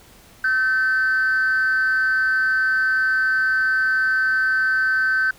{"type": "tone with frequency modulation", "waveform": "sine", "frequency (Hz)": 1537, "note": "G6", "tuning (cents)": -35, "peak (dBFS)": -15, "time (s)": [0.44, 5.31], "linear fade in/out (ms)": 5, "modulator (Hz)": 235, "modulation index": 0.35, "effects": ["tanh soft clip ceiling -13 dBFS", "pink hiss -49 dBFS RMS until 5.38 s"]}